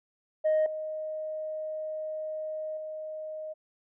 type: tone with level steps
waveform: sine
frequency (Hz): 622.3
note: D#5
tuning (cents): 0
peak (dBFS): -20 / -32 / -35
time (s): 0.44-3.54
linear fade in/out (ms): 20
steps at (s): 0.66 / 2.77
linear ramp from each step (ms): 2
effects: tanh soft clip ceiling -20 dBFS